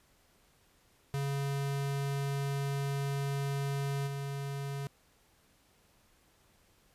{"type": "tone with level steps", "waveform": "square", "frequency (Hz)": 139.5, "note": "C#3", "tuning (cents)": 11, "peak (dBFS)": [-32, -36], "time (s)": [1.14, 4.87], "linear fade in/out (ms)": 0, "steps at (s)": 4.06, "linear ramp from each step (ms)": 20, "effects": ["pink hiss -67 dBFS RMS until 6.94 s", "resampled to 32000 Hz"]}